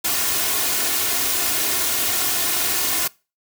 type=noise with comb filter; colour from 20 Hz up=white; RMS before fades=-21 dBFS; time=0.04-3.08 s; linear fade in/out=10 ms; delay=2.8 ms; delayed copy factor=+0.55; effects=noise-tail reverb RT60 0.3 s tail -23 dB re dry + high-pass 80 Hz 12 dB/octave